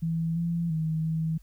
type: tone with pitch steps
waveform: sine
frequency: 164.2 / 169 / 158.7 / 160.4 Hz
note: E3 / E3 / D#3 / E3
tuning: -6 / +43 / +35 / -47 cents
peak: -25 dBFS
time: 0.02-1.38 s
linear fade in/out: 10 ms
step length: 340 ms
effects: added 50 Hz sine -50 dBFS peak until 1.42 s + white hiss -67 dBFS RMS until 1.42 s